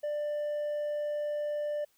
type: tone with hard clipping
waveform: sine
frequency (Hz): 592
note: D5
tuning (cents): +14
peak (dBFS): -31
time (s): 0.03-1.85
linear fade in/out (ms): 10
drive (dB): 2
effects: white hiss -70 dBFS RMS until 1.97 s